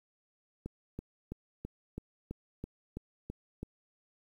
click train, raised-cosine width 3 ms, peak -26 dBFS, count 10, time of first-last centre 0.66-3.63 s, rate 3.03 Hz, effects 10-bit

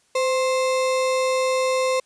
sine tone with sample-and-hold, 516 Hz, C5, 24 cents flat, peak -18 dBFS, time 0.15-2 s, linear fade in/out 5 ms, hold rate 1575 Hz, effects white hiss -62 dBFS RMS until 2.05 s + resampled to 22050 Hz

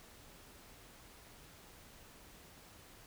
silence, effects pink hiss -58 dBFS RMS until 3.06 s

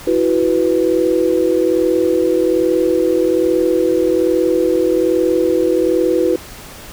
sine chord, E suspended second, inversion none, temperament just, 329.6 / 370.8 / 494.4 Hz, E4 / F#4 / B4, 0 / +4 / +2 cents, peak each -16 dBFS, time 0.07-6.36 s, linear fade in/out 5 ms, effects pink hiss -35 dBFS RMS until 6.92 s

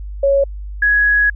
sine tone pair in turn, 554.4 / 1670.9 Hz, C#5 / G#6, 0 / +10 cents, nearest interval octave + perfect fifth, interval 1910 cents, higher second, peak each -10 dBFS, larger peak neither, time 0.23-0.44 / 0.82-1.3 s, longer second, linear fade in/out 5 ms, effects added 50 Hz sine -25 dBFS peak until 1.35 s

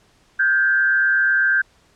sine tone with frequency modulation, 1568 Hz, G6, in tune, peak -14 dBFS, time 0.39-1.62 s, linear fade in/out 10 ms, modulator 118 Hz, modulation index 0.67, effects pink hiss -57 dBFS RMS until 1.95 s + low-pass 8000 Hz 12 dB/octave

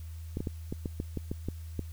clicks, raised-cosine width 3 ms, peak -20 dBFS, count 10, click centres 0.371 / 0.405 / 0.472 / 0.725 / 0.858 / 1.001 / 1.173 / 1.315 / 1.486 / 1.793 s, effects added 81 Hz sine -39 dBFS peak until 1.92 s + white hiss -59 dBFS RMS until 1.92 s

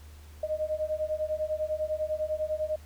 sine beating tone pair, 613 / 623 Hz, D#5 / D#5, -26 / +2 cents, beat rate 10 Hz, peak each -31 dBFS, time 0.43-2.76 s, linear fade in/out 5 ms, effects added 75 Hz sine -46 dBFS peak until 2.85 s + pink hiss -57 dBFS RMS until 2.85 s

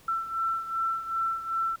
sine beating tone pair, 1339 / 1341.6 Hz, E6 / E6, +27 / +30 cents, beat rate 2.6 Hz, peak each -28 / -33 dBFS, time 0.08-1.76 s, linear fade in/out 5 ms, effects pink hiss -56 dBFS RMS until 1.8 s

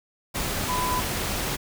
sine tone in noise, 1000 Hz, B5, 21 cents sharp, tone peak -25 dBFS, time 0.68-1.01 s, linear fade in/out 20 ms, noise pink, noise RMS -28 dBFS, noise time 0.34-1.57 s, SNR 0 dB, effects none

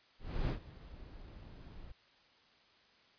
brown noise with ADSR envelope, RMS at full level -32 dBFS, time 0.19-1.92 s, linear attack 300 ms, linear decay 100 ms, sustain -19 dB, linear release 9 ms, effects white hiss -66 dBFS RMS until 3.18 s + resampled to 11025 Hz

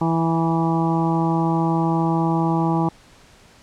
harmonic tone with a mistuned harmonic, 164.81 Hz, E3, in tune, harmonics 1 / 2 / 3 / 4 / 5 / 6 / 7, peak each -20 / -22 / -34 / -31 / -25 / -28 / -32 dBFS, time 0.01-2.89 s, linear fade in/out 5 ms, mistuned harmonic 6, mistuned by -22 cents, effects pink hiss -50 dBFS RMS until 3.62 s + low-pass 8000 Hz 12 dB/octave

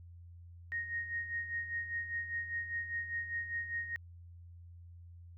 sine tone with tremolo, 1864.7 Hz, A#6, in tune, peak -33 dBFS, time 0.72-3.96 s, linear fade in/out 0 ms, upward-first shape sine, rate 5 Hz, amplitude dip 65%, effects added 86 Hz sine -50 dBFS peak until 5.37 s

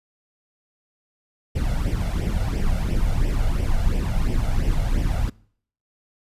brown noise with flanger, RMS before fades -21 dBFS, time 1.55-5.3 s, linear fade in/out 10 ms, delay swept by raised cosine 0.36 to 1.46 ms, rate 2.9 Hz, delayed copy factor +0.7, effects noise-tail reverb RT60 0.6 s tail -24 dB re dry + resampled to 32000 Hz

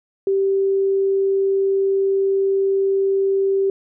sine tone, 390 Hz, G4, 9 cents flat, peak -15 dBFS, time 0.27-3.7 s, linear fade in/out 2 ms, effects none

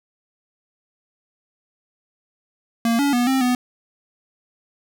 square tone with pitch steps, 231.1 / 283.3 / 243.2 / 264.8 / 248.3 Hz, A#3 / C#4 / B3 / C4 / B3, -15 / +38 / -26 / +21 / +9 cents, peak -17 dBFS, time 2.85-3.55 s, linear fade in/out 2 ms, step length 140 ms, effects none

